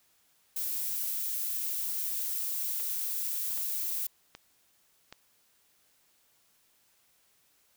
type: noise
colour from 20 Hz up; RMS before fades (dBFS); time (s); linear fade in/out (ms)
violet; -33; 0.56-4.07; 5
type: click train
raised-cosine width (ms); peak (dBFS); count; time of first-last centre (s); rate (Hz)
0.2; -27; 4; 2.8-5.126; 1.29
effects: white hiss -68 dBFS RMS until 7.76 s